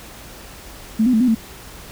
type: tone with pitch steps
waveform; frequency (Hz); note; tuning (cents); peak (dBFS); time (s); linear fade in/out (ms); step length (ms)
sine; 220.1 / 253.1 / 220.1 / 252.8 / 224.4; A3 / B3 / A3 / B3 / A3; +1 / +43 / +1 / +41 / +34; -12; 0.99-1.35; 10; 72
effects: added 50 Hz sine -45 dBFS peak until 1.91 s + pink hiss -39 dBFS RMS until 1.91 s